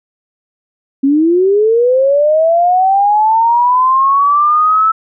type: linear sweep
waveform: sine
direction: up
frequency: 266.5 to 1318.5 Hz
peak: -7 dBFS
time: 1.03-4.92 s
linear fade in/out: 10 ms
effects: none